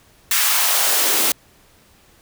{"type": "noise with high-pass filter sweep", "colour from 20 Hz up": "white", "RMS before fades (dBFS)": -17, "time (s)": [0.31, 1.32], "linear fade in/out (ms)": 2, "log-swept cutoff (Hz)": [1500, 250], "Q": 1.4, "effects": ["pink hiss -53 dBFS RMS until 2.21 s"]}